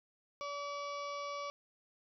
harmonic tone, 573 Hz, D5, 43 cents flat, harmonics 1 / 2 / 4 / 5 / 6 / 7 / 8 / 9 / 10, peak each -43 / -41 / -49 / -57 / -56 / -61 / -57 / -57 / -57 dBFS, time 0.41-1.5 s, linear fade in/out 0 ms, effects none

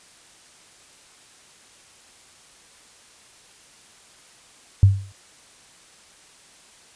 sine tone with exponential decay, 98 Hz, G2, in tune, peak -6 dBFS, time 4.83-5.12 s, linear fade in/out 0 ms, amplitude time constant 63 ms, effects white hiss -51 dBFS RMS until 6.95 s + resampled to 22050 Hz

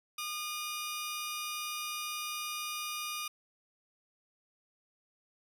15% pulse tone pair together, 1219.3 / 2900 Hz, D#6 / F#7, -35 / -35 cents, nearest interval octave + minor third, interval 1500 cents, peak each -31 / -35 dBFS, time 0.18-3.28 s, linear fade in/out 5 ms, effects none

